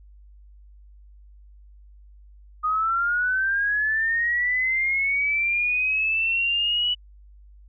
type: linear sweep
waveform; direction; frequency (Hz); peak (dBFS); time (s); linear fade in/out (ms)
sine; up; 1233 to 2960; -20; 2.63-6.95; 20
effects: added 50 Hz sine -46 dBFS peak until 7.68 s